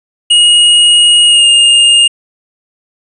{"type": "tone with pitch glide", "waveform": "square", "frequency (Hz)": [2878, 2829], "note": ["F#7", "F7"], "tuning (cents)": [-49, 22], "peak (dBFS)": -4, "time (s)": [0.3, 2.08], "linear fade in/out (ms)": 10, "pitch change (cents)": -29, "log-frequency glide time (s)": [1.26, 1.46], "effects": ["resampled to 24000 Hz"]}